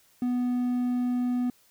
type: tone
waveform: triangle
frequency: 246.9 Hz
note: B3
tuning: in tune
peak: -22 dBFS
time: 0.22-1.5 s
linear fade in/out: 2 ms
effects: white hiss -62 dBFS RMS until 1.7 s